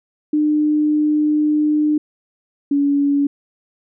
sine tone pair in turn, 301.5 / 283.8 Hz, D4 / C#4, +46 / +41 cents, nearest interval minor second, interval 105 cents, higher first, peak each -13 dBFS, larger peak neither, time 0.33-1.98 / 2.71-3.27 s, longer first, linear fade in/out 5 ms, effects none

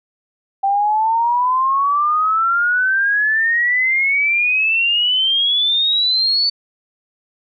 sine exponential sweep, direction up, 780 to 4527 Hz, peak -13 dBFS, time 0.63-6.5 s, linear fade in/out 10 ms, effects none

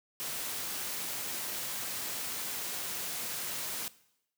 white noise, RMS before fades -37 dBFS, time 0.2-3.88 s, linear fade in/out 0 ms, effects noise-tail reverb RT60 0.8 s tail -19 dB re dry + high-pass 100 Hz 12 dB/octave

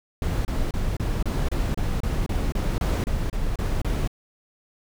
brown noise bursts, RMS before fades -24 dBFS, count 15, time 0.22-4.076 s, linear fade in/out 2 ms, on 230 ms, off 29 ms, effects none

